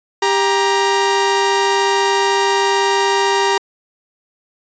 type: tone pair together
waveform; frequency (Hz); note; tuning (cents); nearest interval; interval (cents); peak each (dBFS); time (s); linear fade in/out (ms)
sawtooth; 395.6 / 941; G4 / A#5; +16 / +16; octave + minor third; 1500; -12; 0.22-3.58; 5
effects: resampled to 16000 Hz